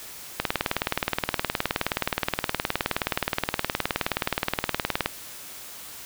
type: click train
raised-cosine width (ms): 0.3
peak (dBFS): -6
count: 90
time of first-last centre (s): 0.4-5.06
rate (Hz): 19.1
effects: white hiss -41 dBFS RMS until 6.05 s